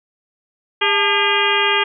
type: harmonic tone with a mistuned harmonic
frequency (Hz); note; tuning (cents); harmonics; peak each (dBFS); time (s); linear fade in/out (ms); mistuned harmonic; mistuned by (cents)
404.7; G#4; -45; 1 / 2 / 3 / 4 / 5 / 6 / 7 / 8; -22 / -22 / -22 / -22 / -22 / -22 / -22 / -22; 0.81-1.84; 10; 2; +140
effects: none